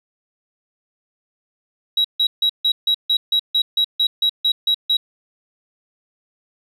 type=tone bursts; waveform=sine; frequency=3863 Hz; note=B7; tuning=39 cents flat; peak=-12 dBFS; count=14; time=1.97-4.97 s; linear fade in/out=5 ms; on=75 ms; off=150 ms; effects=tanh soft clip ceiling -11 dBFS + 9-bit